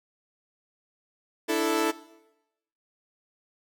sawtooth chord, D suspended second, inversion none, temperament equal, 293.7 / 329.6 / 440 Hz, D4 / E4 / A4, 0 / 0 / 0 cents, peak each -27 / -23 / -23 dBFS, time 1.48-1.92 s, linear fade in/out 20 ms, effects noise-tail reverb RT60 0.9 s tail -18 dB re dry

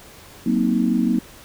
sine chord, C half-diminished seventh, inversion second, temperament just, 188.37 / 235.5 / 261.6 / 314 Hz, Gb3 / Bb3 / C4 / Eb4, +31 / +18 / 0 / +16 cents, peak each -23 / -19 / -23 / -24 dBFS, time 0.46-1.19 s, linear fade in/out 5 ms, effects pink hiss -44 dBFS RMS until 1.44 s

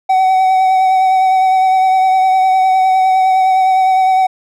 triangle tone with vibrato, 755 Hz, F#5, 35 cents sharp, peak -6 dBFS, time 0.09-4.27 s, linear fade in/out 10 ms, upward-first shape triangle, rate 9.8 Hz, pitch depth 25 cents each way, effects none

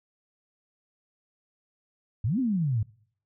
sine exponential two-way sweep, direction up then down, 92.5 to 275.3 to 100.2 Hz, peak -23 dBFS, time 2.24-2.83 s, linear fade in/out 5 ms, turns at 2.39 s, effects noise-tail reverb RT60 0.6 s tail -24 dB re dry

